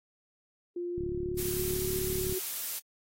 sine tone with pitch glide, 350.4 to 371 Hz, F4 to F#4, +6 to +5 cents, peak -32 dBFS, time 0.76-2.39 s, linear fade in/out 5 ms, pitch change +99 cents, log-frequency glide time 0.91-1.91 s
click train, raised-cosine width 5 ms, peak -27 dBFS, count 49, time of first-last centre 0.98-2.325 s, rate 35.7 Hz
blue noise, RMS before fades -35 dBFS, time 1.37-2.8 s, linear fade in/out 20 ms
effects AAC 48 kbps

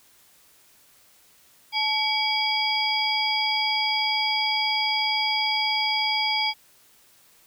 sine tone cluster, 860 / 2276 / 3293 / 4845 Hz, A5 / C#7 / G#7 / D#8, -40 / +45 / -15 / -47 cents, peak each -27 dBFS, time 1.72-6.54 s, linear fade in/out 50 ms, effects white hiss -57 dBFS RMS until 7.46 s

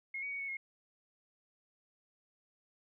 sine tone with pitch steps, 2157 / 2251 / 2237 / 2213 / 2155 Hz, C#7 / C#7 / C#7 / C#7 / C#7, -48 / +26 / +15 / -3 / -49 cents, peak -37 dBFS, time 0.14-0.57 s, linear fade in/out 5 ms, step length 86 ms, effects none

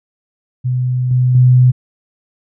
sine tone with level steps, 126.1 Hz, B2, 36 cents sharp, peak -13 / -9 / -5 dBFS, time 0.64-1.72 s, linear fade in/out 20 ms, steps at 1.11 / 1.35 s, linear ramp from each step 2 ms, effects none

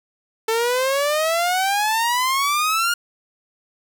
sawtooth exponential sweep, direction up, 441.4 to 1430 Hz, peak -14 dBFS, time 0.48-2.94 s, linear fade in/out 5 ms, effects none

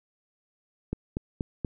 click train, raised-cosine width 3 ms, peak -16 dBFS, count 4, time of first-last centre 0.93-1.648 s, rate 4.18 Hz, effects none

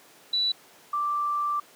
sine tone pair in turn, 3951 / 1174.6 Hz, B7 / D6, 0 / 0 cents, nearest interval octave + major sixth, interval 2100 cents, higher first, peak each -22 / -24 dBFS, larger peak first, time 0.33-0.52 / 0.93-1.6 s, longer second, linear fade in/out 5 ms, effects pink hiss -53 dBFS RMS until 1.75 s + high-pass 300 Hz 12 dB/octave

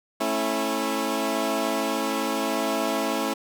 15% pulse chord, A major, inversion none, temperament equal with one note detuned, 220 / 273.1 / 329.6 Hz, A3 / C#4 / E4, 0 / -26 / 0 cents, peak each -23 / -21 / -22 dBFS, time 0.2-3.34 s, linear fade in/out 10 ms, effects none

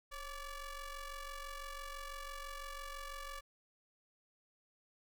sawtooth ring-modulated tone, 571 Hz, D5, 49 cents flat, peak -37 dBFS, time 0.11-3.41 s, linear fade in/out 20 ms, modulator 594 Hz, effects none

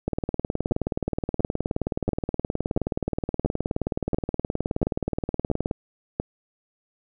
two click trains, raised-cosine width 2 ms, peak -10 / -11 dBFS, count 9 / 108, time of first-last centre 0.72-6.199 / 0.08-5.712 s, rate 1.46 / 19 Hz, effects none

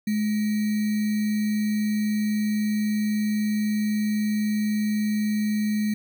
sine tone with sample-and-hold, 211.9 Hz, G#3, 35 cents sharp, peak -21 dBFS, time 0.07-5.94 s, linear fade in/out 5 ms, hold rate 2100 Hz, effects none

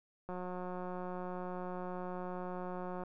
click train, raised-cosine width 1 ms, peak -29 dBFS, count 498, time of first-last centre 0.29-3.036 s, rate 181 Hz, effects none

